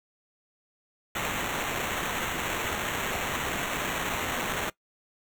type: noise with sample-and-hold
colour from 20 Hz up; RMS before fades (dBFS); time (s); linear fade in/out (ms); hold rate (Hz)
white; -31; 1.15-4.7; 5; 4900
effects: noise-tail reverb RT60 0.1 s tail -20 dB re dry